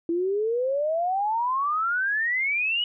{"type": "exponential sweep", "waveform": "sine", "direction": "up", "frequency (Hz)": [329.6, 2960], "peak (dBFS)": -22, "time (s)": [0.09, 2.84], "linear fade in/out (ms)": 2, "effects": []}